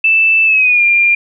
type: tone with pitch glide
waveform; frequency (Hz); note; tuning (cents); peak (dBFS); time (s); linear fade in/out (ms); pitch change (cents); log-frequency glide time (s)
sine; 2643 to 2396; E7 to D7; +4 to +34; -7; 0.04-1.15; 5; -170; 0.45-0.83
effects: none